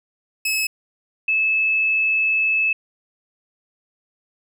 sawtooth / sine tone pair in turn, 2585 / 2607 Hz, E7 / E7, -34 / -20 cents, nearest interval unison, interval 14 cents, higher second, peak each -16 dBFS, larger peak neither, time 0.45-0.67 / 1.28-2.73 s, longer second, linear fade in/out 5 ms, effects none

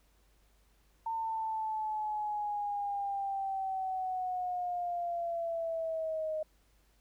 sine linear sweep, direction down, 906 to 620 Hz, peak -32 dBFS, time 1.06-6.43 s, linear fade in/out 5 ms, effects added 50 Hz sine -66 dBFS peak until 7 s + pink hiss -71 dBFS RMS until 7 s

